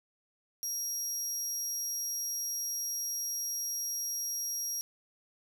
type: tone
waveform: 30% pulse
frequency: 5650 Hz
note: F8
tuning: 19 cents sharp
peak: -29 dBFS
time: 0.63-4.81 s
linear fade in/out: 0 ms
effects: none